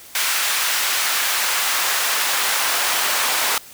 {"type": "noise with high-pass filter sweep", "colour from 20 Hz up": "pink", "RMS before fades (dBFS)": -20, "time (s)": [0.15, 3.58], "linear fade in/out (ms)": 2, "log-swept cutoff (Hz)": [1500, 870], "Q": 0.87, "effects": ["white hiss -42 dBFS RMS until 3.73 s"]}